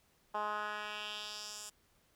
10% pulse tone with band-pass filter sweep, 210 Hz, G#3, 19 cents sharp, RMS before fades -41 dBFS, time 0.34-1.7 s, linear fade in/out 10 ms, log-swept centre 940 to 8100 Hz, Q 2.1, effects pink hiss -71 dBFS RMS until 2.15 s

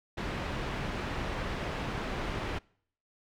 pink low-pass noise, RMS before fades -35 dBFS, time 0.17-2.59 s, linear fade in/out 10 ms, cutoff 2700 Hz, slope 12 dB/octave, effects noise-tail reverb RT60 0.6 s tail -25 dB re dry

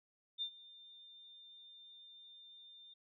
sine tone with ADSR envelope, 3603 Hz, A7, 40 cents sharp, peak -35 dBFS, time 0.38-2.94 s, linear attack 38 ms, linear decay 80 ms, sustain -20 dB, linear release 9 ms, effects none

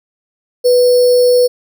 sine tone with sample-and-hold, 493.9 Hz, B4, in tune, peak -6 dBFS, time 0.64-1.48 s, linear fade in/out 20 ms, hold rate 4900 Hz, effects none

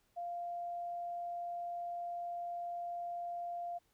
sine tone, 696 Hz, F5, 6 cents flat, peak -38 dBFS, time 0.16-3.79 s, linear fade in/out 20 ms, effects pink hiss -75 dBFS RMS until 3.93 s

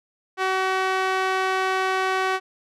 sawtooth tone with band-pass filter, 377.8 Hz, F#4, 36 cents sharp, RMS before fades -23 dBFS, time 0.37-2.4 s, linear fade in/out 50 ms, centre 1400 Hz, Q 0.85, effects none

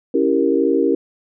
sine chord, C# diminished seventh, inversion none, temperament equal, 277.2 / 329.6 / 392 / 466.2 Hz, C#4 / E4 / G4 / Bb4, 0 / 0 / 0 / 0 cents, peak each -19 dBFS, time 0.14-0.95 s, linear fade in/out 5 ms, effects none

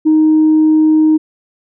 sine tone, 311.6 Hz, D#4, 3 cents sharp, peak -5 dBFS, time 0.05-1.18 s, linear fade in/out 20 ms, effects tanh soft clip ceiling -3 dBFS

